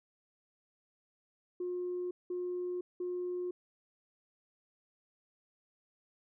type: tone bursts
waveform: sine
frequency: 358.2 Hz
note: F4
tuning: 44 cents sharp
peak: -33 dBFS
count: 3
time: 1.6-3.51 s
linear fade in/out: 5 ms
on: 510 ms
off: 190 ms
effects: tanh soft clip ceiling -30 dBFS